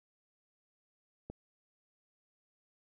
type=click; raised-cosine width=2 ms; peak=-29 dBFS; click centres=1.3 s; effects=none